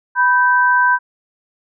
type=tone pair together; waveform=sine; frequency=987.8 / 1553.2 Hz; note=B5 / G6; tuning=0 / -16 cents; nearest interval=minor sixth; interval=784 cents; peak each=-13 dBFS; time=0.15-0.99 s; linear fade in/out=50 ms; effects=none